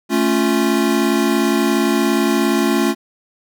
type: chord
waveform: square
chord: A augmented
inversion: none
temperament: equal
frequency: 220 / 277.2 / 349.2 Hz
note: A3 / C#4 / E#4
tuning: 0 / 0 / 0 cents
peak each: -19 dBFS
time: 0.09-2.95 s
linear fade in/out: 50 ms
effects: none